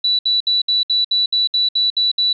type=tone bursts; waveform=sine; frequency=3951 Hz; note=B7; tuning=in tune; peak=-13 dBFS; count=11; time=0.04-2.33 s; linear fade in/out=5 ms; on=150 ms; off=64 ms; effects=none